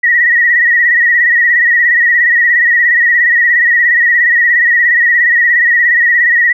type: tone with vibrato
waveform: sine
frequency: 1906 Hz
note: A#6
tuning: 38 cents sharp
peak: -6 dBFS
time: 0.03-6.53 s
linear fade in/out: 10 ms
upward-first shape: sine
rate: 17 Hz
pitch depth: 58 cents each way
effects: none